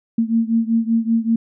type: beating tone pair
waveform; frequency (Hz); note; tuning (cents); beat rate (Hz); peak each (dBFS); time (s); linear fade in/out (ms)
sine; 226 / 231.2; A3 / A#3; +47 / -14; 5.2; -17 / -19; 0.18-1.36; 5
effects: none